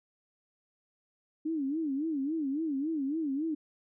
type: tone with vibrato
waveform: sine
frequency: 295.9 Hz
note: D4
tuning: 13 cents sharp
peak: -29 dBFS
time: 1.45-3.55 s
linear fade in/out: 10 ms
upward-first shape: sine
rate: 3.6 Hz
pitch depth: 180 cents each way
effects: none